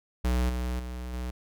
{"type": "tone with level steps", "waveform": "square", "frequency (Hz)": 61.74, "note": "B1", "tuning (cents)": 0, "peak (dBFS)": [-24, -29, -35, -32], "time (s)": [0.24, 1.31], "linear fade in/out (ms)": 10, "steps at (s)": [0.49, 0.79, 1.13], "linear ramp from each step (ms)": 5, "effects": []}